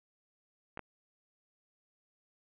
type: clicks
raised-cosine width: 0.5 ms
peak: -26 dBFS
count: 2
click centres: 0.774 / 0.793 s
effects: resampled to 8000 Hz + 10-bit